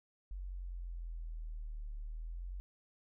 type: exponential two-way sweep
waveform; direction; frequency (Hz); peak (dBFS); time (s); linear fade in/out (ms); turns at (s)
sine; down then up; 47 to 36.71 to 47; -40; 0.31-2.6; 0; 1.97
effects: none